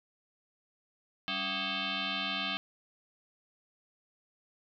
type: tone with frequency modulation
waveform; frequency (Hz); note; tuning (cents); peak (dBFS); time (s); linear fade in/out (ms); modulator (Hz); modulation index
sine; 196; G3; 0; -31; 1.28-2.57; 0; 479; 7.7
effects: none